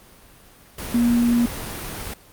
sine tone in noise, 237.8 Hz, A#3, 35 cents sharp, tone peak -15 dBFS, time 0.94-1.46 s, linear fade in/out 5 ms, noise pink, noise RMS -31 dBFS, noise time 0.78-2.14 s, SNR +13 dB, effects pink hiss -49 dBFS RMS until 2.32 s + Opus 32 kbps

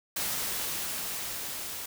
white noise with level ramp, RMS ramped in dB -31 to -38 dBFS, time 0.16-1.86 s, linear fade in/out 5 ms, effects none

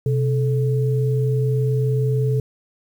sine tone pair together, 129.1 / 434.2 Hz, C3 / A4, -23 / -23 cents, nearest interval octave + major sixth, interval 2100 cents, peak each -17 / -24 dBFS, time 0.06-2.4 s, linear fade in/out 2 ms, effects 8-bit

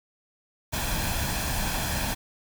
pink noise with comb filter, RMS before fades -28 dBFS, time 0.72-2.15 s, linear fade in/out 20 ms, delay 1.2 ms, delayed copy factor +0.55, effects none

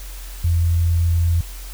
sine tone, 84.7 Hz, E2, 48 cents sharp, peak -14 dBFS, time 0.44-1.41 s, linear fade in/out 5 ms, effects added 44 Hz sine -31 dBFS peak until 1.73 s + white hiss -40 dBFS RMS until 1.73 s

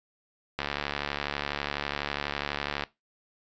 click train, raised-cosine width 0.3 ms, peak -13 dBFS, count 163, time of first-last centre 0.59-2.837 s, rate 72.1 Hz, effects noise-tail reverb RT60 0.2 s tail -19 dB re dry + resampled to 16000 Hz

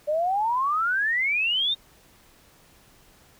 sine exponential sweep, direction up, 582 to 3729 Hz, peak -21 dBFS, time 0.07-1.75 s, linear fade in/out 20 ms, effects pink hiss -56 dBFS RMS until 3.39 s

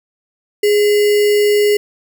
sine tone with sample-and-hold, 415.3 Hz, G#4, in tune, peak -9 dBFS, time 0.63-1.77 s, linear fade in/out 5 ms, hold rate 2450 Hz, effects none

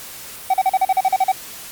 triangle tone bursts, 760 Hz, F#5, 46 cents sharp, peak -10 dBFS, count 11, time 0.5-1.319 s, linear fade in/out 5 ms, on 39 ms, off 39 ms, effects white hiss -35 dBFS RMS until 1.71 s + Opus 48 kbps

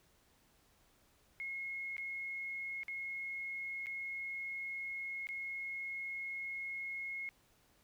sine tone with dropouts, 2164 Hz, C#7, 42 cents flat, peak -39 dBFS, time 1.4-7.29 s, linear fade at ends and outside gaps 0 ms, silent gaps 1.967-1.981 / 2.833-2.882 / 3.86-3.868 / 5.27-5.289 s, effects pink hiss -70 dBFS RMS until 7.83 s

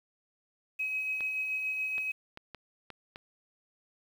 sine tone with tremolo, 2543 Hz, D#7, 37 cents sharp, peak -29 dBFS, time 0.79-2.12 s, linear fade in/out 10 ms, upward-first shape sine, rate 7 Hz, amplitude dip 30%
clicks, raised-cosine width 0.3 ms, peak -27 dBFS, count 6, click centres 1.207 / 1.981 / 2.374 / 2.547 / 2.903 / 3.159 s
effects 9-bit

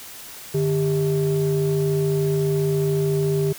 triangle ring-modulated tone, 123.47 Hz, B2, in tune, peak -13 dBFS, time 0.54-3.53 s, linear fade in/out 10 ms, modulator 274 Hz, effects white hiss -39 dBFS RMS until 3.58 s

